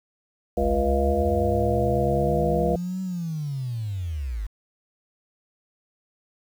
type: harmonic tone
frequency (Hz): 69.3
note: C#2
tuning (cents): 0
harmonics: 1 / 3 / 5 / 7 / 9 / 10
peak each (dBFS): -28 / -29 / -29 / -25 / -28 / -27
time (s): 0.57-2.76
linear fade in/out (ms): 5
type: linear two-way sweep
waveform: sine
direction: up then down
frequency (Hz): 46.25 to 189.3 to 46.25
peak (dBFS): -26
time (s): 0.61-4.47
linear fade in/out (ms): 10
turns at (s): 3.02
effects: 8-bit